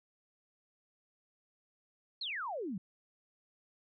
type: exponential sweep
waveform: sine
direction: down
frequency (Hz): 4416 to 169.3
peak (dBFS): -36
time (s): 2.21-2.78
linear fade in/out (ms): 5
effects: none